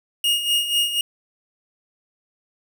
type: tone with tremolo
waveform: 45% pulse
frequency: 2857 Hz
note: F7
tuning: 39 cents sharp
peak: -16 dBFS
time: 0.24-1.01 s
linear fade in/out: 2 ms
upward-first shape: sine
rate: 4.1 Hz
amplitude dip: 65%
effects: none